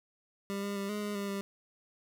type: tone with pitch steps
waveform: 25% pulse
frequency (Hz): 199 / 201.6 / 198.3 / 208.6 / 206.8 / 200.6 / 198.3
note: G3 / G3 / G3 / G#3 / G#3 / G3 / G3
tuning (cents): +26 / +49 / +20 / +8 / -7 / +40 / +20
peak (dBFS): -30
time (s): 0.5-1.41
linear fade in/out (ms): 0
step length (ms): 130
effects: none